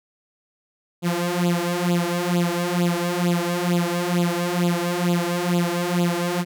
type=tone with flanger; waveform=sawtooth; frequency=174.61 Hz; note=F3; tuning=in tune; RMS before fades=-22 dBFS; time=1.02-6.45 s; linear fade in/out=50 ms; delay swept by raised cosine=0.26 to 3.96 ms; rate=2.2 Hz; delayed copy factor=+0.85; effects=none